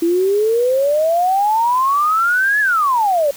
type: exponential two-way sweep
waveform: sine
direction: up then down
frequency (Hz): 329.6 to 1730 to 550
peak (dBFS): -12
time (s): 0.02-3.31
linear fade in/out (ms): 5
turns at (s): 2.6
effects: white hiss -37 dBFS RMS until 3.36 s

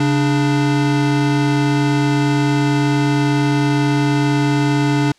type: tone pair together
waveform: square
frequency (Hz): 138.53 / 293.7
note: C#3 / D4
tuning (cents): -1 / 0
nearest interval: octave + minor second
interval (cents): 1301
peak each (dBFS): -17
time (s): 0-5.12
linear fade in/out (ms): 5
effects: white hiss -54 dBFS RMS until 5.18 s + low-pass 6000 Hz 12 dB/octave

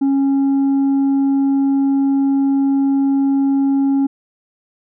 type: tone with tanh clipping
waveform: sine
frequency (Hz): 274.6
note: C#4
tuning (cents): -16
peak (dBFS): -13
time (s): 0.01-4.07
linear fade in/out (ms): 10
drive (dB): 3
effects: none

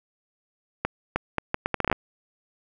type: accelerating click train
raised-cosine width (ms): 0.5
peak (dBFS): -8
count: 12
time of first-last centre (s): 0.85-1.927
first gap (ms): 310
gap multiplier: 0.72
effects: none

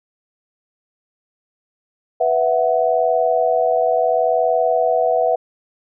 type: chord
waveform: sine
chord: B suspended fourth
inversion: none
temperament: equal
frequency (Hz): 493.9 / 659.3 / 740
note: B4 / E5 / F#5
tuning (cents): 0 / 0 / 0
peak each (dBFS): -19 / -17 / -19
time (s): 2.2-5.36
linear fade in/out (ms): 10
effects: none

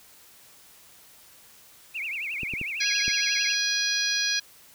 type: tone with vibrato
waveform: sine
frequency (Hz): 2421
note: D#7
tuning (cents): -48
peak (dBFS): -29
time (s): 1.94-3.55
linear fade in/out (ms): 20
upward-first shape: triangle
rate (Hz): 11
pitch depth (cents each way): 260
type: clicks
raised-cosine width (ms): 3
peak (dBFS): -23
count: 4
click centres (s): 2.433 / 2.537 / 2.614 / 3.08
type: harmonic tone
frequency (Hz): 825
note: G#5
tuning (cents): -12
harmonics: 2 / 3 / 4 / 5 / 6 / 7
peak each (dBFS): -30 / -32 / -33 / -29 / -30 / -30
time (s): 2.8-4.4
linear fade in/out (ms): 10
effects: white hiss -53 dBFS RMS until 4.74 s

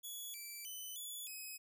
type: tone with pitch steps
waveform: 5% pulse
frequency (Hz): 3389 / 2329 / 3018 / 3431 / 2539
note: G#7 / D7 / F#7 / A7 / D#7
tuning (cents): +34 / -15 / +34 / -44 / +34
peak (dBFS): -37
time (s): 0.03-1.58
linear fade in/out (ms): 20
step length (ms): 310
effects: none

